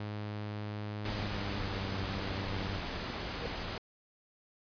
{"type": "tone with pitch glide", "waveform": "sawtooth", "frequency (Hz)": [104.8, 96.66], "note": ["G#2", "G2"], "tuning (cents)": [16, -24], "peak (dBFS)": -33, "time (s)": [0, 2.78], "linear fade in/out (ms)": 5, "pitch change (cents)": -140, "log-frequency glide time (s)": [1.04, 1.81]}
{"type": "noise", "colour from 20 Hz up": "pink", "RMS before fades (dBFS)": -38, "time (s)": [1.05, 3.78], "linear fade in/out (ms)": 2}
{"type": "tone with exponential growth", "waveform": "triangle", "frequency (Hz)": 475.1, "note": "A#4", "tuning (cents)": 33, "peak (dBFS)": -32, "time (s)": [3.34, 3.46], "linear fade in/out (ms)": 1, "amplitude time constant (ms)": 26}
{"effects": ["resampled to 11025 Hz"]}